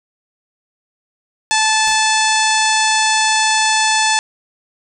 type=harmonic tone; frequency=873 Hz; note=A5; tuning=14 cents flat; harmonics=1 / 2 / 3 / 4 / 5 / 6 / 7 / 8 / 9 / 10; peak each=-16 / -19 / -21 / -22 / -23 / -24 / -24 / -25 / -26 / -26 dBFS; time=1.51-4.19 s; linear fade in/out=0 ms
type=noise with exponential decay; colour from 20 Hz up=pink; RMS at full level=-34 dBFS; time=1.87-2.14 s; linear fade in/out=2 ms; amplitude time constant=57 ms
effects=none